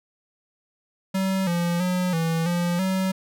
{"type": "tone with pitch steps", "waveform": "square", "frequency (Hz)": [191, 172.4, 181.5, 164.1, 174.1, 189.1], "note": ["G3", "F3", "F#3", "E3", "F3", "F#3"], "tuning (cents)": [-45, -22, -33, -8, -5, 38], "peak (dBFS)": -22, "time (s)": [1.14, 3.12], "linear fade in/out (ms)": 10, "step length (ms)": 330, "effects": []}